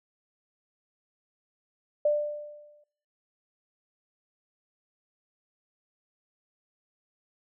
sine tone with exponential decay, 593 Hz, D5, 17 cents sharp, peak -19 dBFS, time 2.05-2.84 s, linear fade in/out 5 ms, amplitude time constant 170 ms, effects noise-tail reverb RT60 0.7 s tail -25 dB re dry

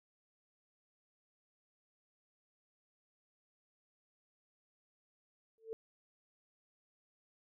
sine tone with exponential growth, 447 Hz, A4, 27 cents sharp, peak -35 dBFS, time 5.58-5.73 s, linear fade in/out 0 ms, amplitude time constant 32 ms, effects none

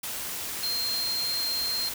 sine tone in noise, 4186 Hz, C8, in tune, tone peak -27 dBFS, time 0.63-1.89 s, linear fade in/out 5 ms, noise white, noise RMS -34 dBFS, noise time 0.03-1.94 s, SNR +4 dB, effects none

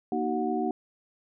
sine tone cluster, 236.5 / 310.1 / 378.3 / 730 Hz, A#3 / D#4 / F#4 / F#5, +25 / -6 / +38 / -24 cents, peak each -31 dBFS, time 0.12-0.71 s, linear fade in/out 2 ms, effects none

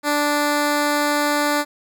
10% pulse tone, 293.3 Hz, D4, 2 cents flat, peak -9 dBFS, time 0.03-1.65 s, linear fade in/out 50 ms, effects none

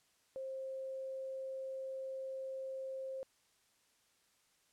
sine tone, 530 Hz, C5, 22 cents sharp, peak -40 dBFS, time 0.36-3.23 s, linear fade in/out 0 ms, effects white hiss -73 dBFS RMS until 4.72 s + low-pass 10000 Hz 12 dB/octave

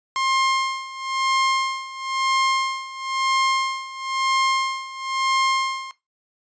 sawtooth tone with tremolo, 1063 Hz, C6, 27 cents sharp, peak -13 dBFS, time 0.16-5.91 s, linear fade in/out 0 ms, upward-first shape sine, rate 1 Hz, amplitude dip 85%, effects noise-tail reverb RT60 0.2 s tail -17 dB re dry + resampled to 16000 Hz

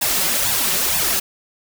white noise with flanger, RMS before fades -19 dBFS, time 0.01-1.2 s, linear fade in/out 10 ms, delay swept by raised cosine 1.1 to 5.4 ms, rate 2.1 Hz, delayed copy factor +0.9, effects none

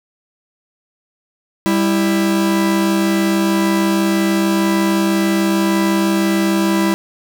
45% pulse tone pair together, 197.95 / 329.6 Hz, G3 / E4, +17 / 0 cents, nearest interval major sixth, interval 883 cents, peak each -16 dBFS, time 1.66-6.94 s, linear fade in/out 0 ms, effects none

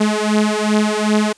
sawtooth beating tone pair, 211.1 / 213.7 Hz, G#3 / G#3, +29 / +50 cents, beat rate 2.6 Hz, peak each -13 dBFS, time 0-1.33 s, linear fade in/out 10 ms, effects white hiss -52 dBFS RMS until 1.37 s + resampled to 22050 Hz

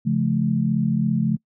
sine chord, Db augmented, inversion none, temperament just, 138.59 / 173.24 / 216.5 Hz, Db3 / F3 / A3, 0 / -14 / -28 cents, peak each -23 / -23 / -21 dBFS, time 0.05-1.37 s, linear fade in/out 20 ms, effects noise-tail reverb RT60 0.1 s tail -25 dB re dry

